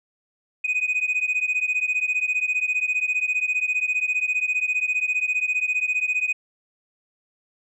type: beating tone pair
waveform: sine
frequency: 2489 / 2504 Hz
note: D#7 / D#7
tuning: 0 / +10 cents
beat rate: 15 Hz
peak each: -22 dBFS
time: 0.64-6.33 s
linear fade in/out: 10 ms
effects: tanh soft clip ceiling -17 dBFS